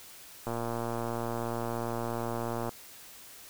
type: click train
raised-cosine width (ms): 1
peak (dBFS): -20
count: 261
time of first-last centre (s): 0.47-2.692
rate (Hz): 117
effects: white hiss -50 dBFS RMS until 3.49 s